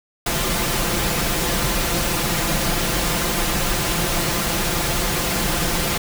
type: noise with comb filter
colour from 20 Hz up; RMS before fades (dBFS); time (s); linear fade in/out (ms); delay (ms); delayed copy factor
pink; -21; 0.26-5.98; 5; 5.8; +0.55
effects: none